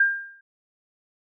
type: tone with exponential decay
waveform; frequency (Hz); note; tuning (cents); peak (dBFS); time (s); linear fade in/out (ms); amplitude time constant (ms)
sine; 1600; G6; +35; -13; 0-0.41; 5; 89
effects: none